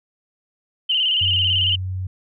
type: tone with vibrato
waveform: sine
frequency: 2960 Hz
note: F#7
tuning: in tune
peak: -16 dBFS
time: 0.89-1.76 s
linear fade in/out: 10 ms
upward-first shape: square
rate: 18 Hz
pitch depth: 61 cents each way
type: tone with pitch glide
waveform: sine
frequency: 92.5 to 93.14 Hz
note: F#2 to F#2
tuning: 0 to +12 cents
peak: -23 dBFS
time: 1.21-2.07 s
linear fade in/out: 5 ms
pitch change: +12 cents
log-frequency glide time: 1.33-1.9 s
effects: none